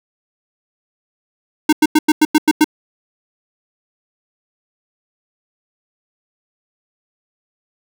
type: tone bursts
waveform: square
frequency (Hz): 306.5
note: D#4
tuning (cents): -26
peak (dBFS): -8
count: 8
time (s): 1.69-2.644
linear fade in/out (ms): 5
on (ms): 37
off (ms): 94
effects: none